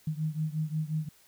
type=beating tone pair; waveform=sine; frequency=153.6 / 159.2 Hz; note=D#3 / D#3; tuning=-22 / +40 cents; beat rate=5.6 Hz; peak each=-31 / -33 dBFS; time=0.07-1.09 s; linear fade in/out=5 ms; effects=white hiss -61 dBFS RMS until 1.27 s